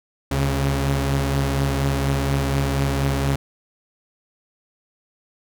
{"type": "tone pair together", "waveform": "sawtooth", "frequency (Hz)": [70.64, 137.1], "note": ["C#2", "C#3"], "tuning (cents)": [33, -19], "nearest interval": "major seventh", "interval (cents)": 1148, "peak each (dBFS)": [-19, -17], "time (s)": [0.31, 3.36], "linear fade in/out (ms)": 5, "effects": []}